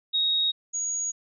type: tone pair in turn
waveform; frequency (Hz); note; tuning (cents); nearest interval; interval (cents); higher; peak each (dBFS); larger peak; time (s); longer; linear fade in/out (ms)
sine; 3765 / 6708; A#7 / G#8; +16 / +16; minor seventh; 1000; second; -21 / -26; first; 0.13-0.52 / 0.73-1.12; neither; 20
effects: none